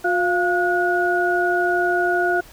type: tone cluster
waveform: sine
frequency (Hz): 358.8 / 696 / 1454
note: F4 / F5 / F#6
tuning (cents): +47 / -6 / -31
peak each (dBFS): -21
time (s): 0.04-2.41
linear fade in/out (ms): 10
effects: pink hiss -46 dBFS RMS until 2.52 s